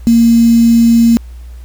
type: tone with quantisation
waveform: sine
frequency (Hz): 232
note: A#3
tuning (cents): -8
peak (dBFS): -4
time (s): 0.07-1.17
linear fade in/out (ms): 0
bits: 4
effects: added 60 Hz sine -27 dBFS peak until 1.64 s + pink hiss -48 dBFS RMS until 1.64 s